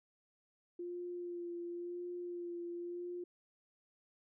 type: tone with vibrato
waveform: sine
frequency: 349.2 Hz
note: F4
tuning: in tune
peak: -40 dBFS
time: 0.79-3.24 s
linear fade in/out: 5 ms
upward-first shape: sine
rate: 0.95 Hz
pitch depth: 20 cents each way
effects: none